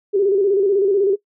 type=tone with vibrato; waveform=sine; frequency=394.8 Hz; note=G4; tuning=12 cents sharp; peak=-13 dBFS; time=0.13-1.16 s; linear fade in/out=20 ms; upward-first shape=square; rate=16 Hz; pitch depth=67 cents each way; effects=noise-tail reverb RT60 0.1 s tail -20 dB re dry